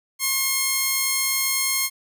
5% pulse tone pair together, 1073 / 2146 Hz, C6 / C7, +43 / +43 cents, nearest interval octave, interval 1200 cents, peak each -14 dBFS, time 0.19-1.9 s, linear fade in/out 50 ms, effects none

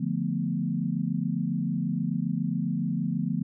sine chord, B half-diminished seventh, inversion first, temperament equal, 146.83 / 174.61 / 220 / 246.9 Hz, D3 / F3 / A3 / B3, 0 / 0 / 0 / 0 cents, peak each -32 / -29 / -31 / -32 dBFS, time 0-3.43 s, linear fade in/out 10 ms, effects none

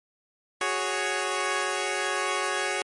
10% pulse chord, F# suspended second, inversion none, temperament equal, 370 / 415.3 / 554.4 Hz, F#4 / G#4 / C#5, 0 / 0 / 0 cents, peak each -22 dBFS, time 0.61-2.82 s, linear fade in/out 2 ms, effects MP3 48 kbps

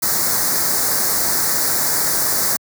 white band-stop noise, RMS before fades -18 dBFS, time 0.02-2.57 s, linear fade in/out 10 ms, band 2000 to 4300 Hz, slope 48 dB/octave, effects high-pass 80 Hz 12 dB/octave

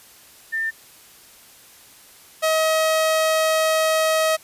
sine / sawtooth tone pair in turn, 1797 / 635.3 Hz, A6 / D#5, +36 / +36 cents, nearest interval octave + tritone, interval 1800 cents, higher first, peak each -21 / -13 dBFS, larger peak second, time 0.52-0.71 / 2.42-4.37 s, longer second, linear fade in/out 20 ms, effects white hiss -48 dBFS RMS until 4.43 s + resampled to 32000 Hz

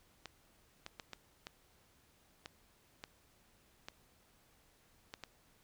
clicks, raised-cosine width 0.2 ms, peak -27 dBFS, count 10, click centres 0.257 / 0.864 / 0.998 / 1.133 / 1.469 / 2.459 / 3.039 / 3.885 / 5.139 / 5.237 s, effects pink hiss -69 dBFS RMS until 5.63 s

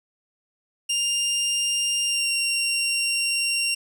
20% pulse tone with pitch glide, 2800 to 2761 Hz, F7 to F7, +4 to -20 cents, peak -16 dBFS, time 0.89-3.75 s, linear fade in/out 10 ms, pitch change -24 cents, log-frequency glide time 2.05-2.3 s, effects none

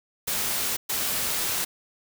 white noise bursts at uneven times, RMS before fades -27 dBFS, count 2, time 0.27-0.77 / 0.89-1.65 s, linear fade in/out 10 ms, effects none

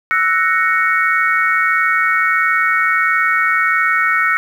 sine chord, F# dominant seventh, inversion third, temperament equal, 1318.5 / 1480 / 1864.7 / 2217 Hz, E6 / F#6 / A#6 / C#7, 0 / 0 / 0 / 0 cents, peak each -17 / -18 / -17 / -18 dBFS, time 0.11-4.37 s, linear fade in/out 0 ms, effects 7-bit

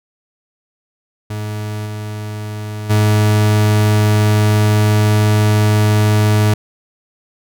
40% pulse tone with level steps, 105.9 Hz, G#2, 34 cents sharp, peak -20 / -22 / -9 dBFS, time 1.3-6.54 s, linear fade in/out 5 ms, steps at 1.85 / 2.89 s, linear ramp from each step 20 ms, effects none

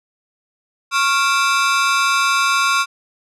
sawtooth ring-modulated tone, 1244.5 Hz, D#6, in tune, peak -7 dBFS, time 0.91-2.86 s, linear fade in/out 50 ms, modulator 146 Hz, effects low-pass 8000 Hz 12 dB/octave

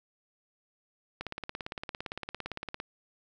click train, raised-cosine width 0.3 ms, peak -20 dBFS, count 29, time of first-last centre 1.21-2.801 s, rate 17.6 Hz, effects none

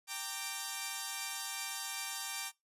5% pulse chord, G minor, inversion none, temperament equal with one note detuned, 784 / 918.4 / 1174.7 Hz, G5 / Bb5 / D6, 0 / -26 / 0 cents, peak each -31 dBFS, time 0.07-2.52 s, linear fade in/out 50 ms, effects noise-tail reverb RT60 0.2 s tail -21 dB re dry + resampled to 32000 Hz

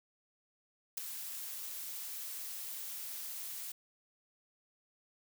blue noise with ADSR envelope, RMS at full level -33 dBFS, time 0.97-3.72 s, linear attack 9 ms, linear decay 6 ms, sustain -10 dB, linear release 4 ms, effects none

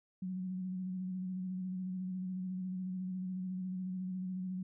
sine tone with vibrato, 185 Hz, F#3, in tune, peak -36 dBFS, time 0.22-4.63 s, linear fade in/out 5 ms, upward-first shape square, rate 14 Hz, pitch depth 24 cents each way, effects none

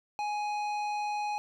sine tone with tanh clipping, 834 Hz, G#5, 7 cents sharp, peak -32 dBFS, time 0.19-1.38 s, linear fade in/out 0 ms, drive 13 dB, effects none

